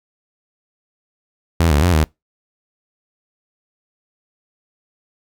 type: tone with pitch steps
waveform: sawtooth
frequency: 83.2 / 72.6 / 88.9 / 77.6 Hz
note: E2 / D2 / F2 / D#2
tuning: +17 / -19 / +31 / -4 cents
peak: -8 dBFS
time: 1.6-2.04 s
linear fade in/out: 0 ms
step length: 110 ms
effects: noise-tail reverb RT60 0.2 s tail -25 dB re dry